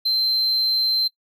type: tone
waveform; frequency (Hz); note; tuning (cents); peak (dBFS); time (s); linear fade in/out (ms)
triangle; 4112; C8; -31; -17; 0.05-1.08; 10
effects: noise-tail reverb RT60 0.1 s tail -23 dB re dry